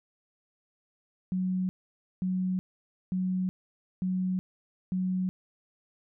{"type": "tone bursts", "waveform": "sine", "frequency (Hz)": 185, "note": "F#3", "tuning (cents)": 0, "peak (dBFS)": -26, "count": 5, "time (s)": [1.32, 5.29], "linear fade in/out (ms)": 0, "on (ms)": 370, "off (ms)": 530, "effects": []}